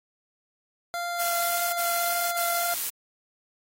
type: tone with vibrato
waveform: 25% pulse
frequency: 692 Hz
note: F5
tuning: 16 cents flat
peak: -25 dBFS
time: 0.94-2.74 s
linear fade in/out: 0 ms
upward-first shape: triangle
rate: 1.8 Hz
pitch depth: 10 cents each way
type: noise bursts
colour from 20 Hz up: blue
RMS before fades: -29 dBFS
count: 3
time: 1.19-2.902 s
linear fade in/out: 10 ms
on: 540 ms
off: 46 ms
effects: AAC 48 kbps